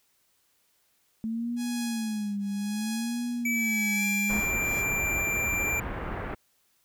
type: tone with vibrato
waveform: sine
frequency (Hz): 220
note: A3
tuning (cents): 0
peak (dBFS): -28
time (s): 1.24-4.4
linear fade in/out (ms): 0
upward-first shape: sine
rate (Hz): 0.61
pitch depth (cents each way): 160
type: tone with tremolo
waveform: 5% pulse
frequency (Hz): 834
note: G#5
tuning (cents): +7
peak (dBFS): -23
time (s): 1.56-4.84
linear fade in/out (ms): 50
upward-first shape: triangle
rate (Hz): 0.91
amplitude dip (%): 100
type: tone with pitch glide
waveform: square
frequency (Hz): 2301 to 2362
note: D7 to D7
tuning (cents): -36 to +9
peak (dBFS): -27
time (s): 3.45-5.8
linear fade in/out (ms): 5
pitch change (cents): +45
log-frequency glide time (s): 3.93-4.05
type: low-pass noise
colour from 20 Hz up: pink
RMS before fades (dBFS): -34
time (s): 4.29-6.35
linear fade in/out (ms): 10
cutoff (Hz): 2000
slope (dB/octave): 24
effects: white hiss -69 dBFS RMS until 6.84 s